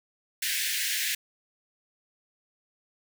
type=high-pass noise; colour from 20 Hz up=pink; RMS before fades=-29 dBFS; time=0.42-1.15 s; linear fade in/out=5 ms; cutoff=1600 Hz; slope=96 dB/octave; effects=none